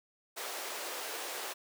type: high-pass noise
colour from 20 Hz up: pink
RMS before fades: -40 dBFS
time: 0.36-1.54 s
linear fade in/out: 20 ms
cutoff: 410 Hz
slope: 24 dB/octave
effects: none